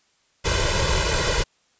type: noise with comb filter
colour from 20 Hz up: pink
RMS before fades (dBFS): -21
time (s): 0.44-1.44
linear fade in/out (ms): 20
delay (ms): 2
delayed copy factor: +0.9
effects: white hiss -64 dBFS RMS until 1.79 s + resampled to 16000 Hz